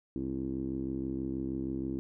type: tone with low-pass filter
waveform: 10% pulse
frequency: 66.3 Hz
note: C2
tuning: 23 cents sharp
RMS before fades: -35 dBFS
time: 0.16-1.99 s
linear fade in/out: 0 ms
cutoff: 310 Hz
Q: 4.7
effects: none